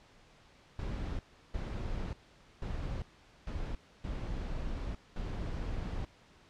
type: noise bursts at uneven times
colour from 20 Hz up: brown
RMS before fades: -37 dBFS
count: 6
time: 0.79-1.19 / 1.54-2.13 / 2.62-3.02 / 3.47-3.75 / 4.04-4.95 / 5.16-6.05 s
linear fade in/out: 2 ms
effects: pink hiss -61 dBFS RMS until 6.49 s + low-pass 5000 Hz 12 dB/octave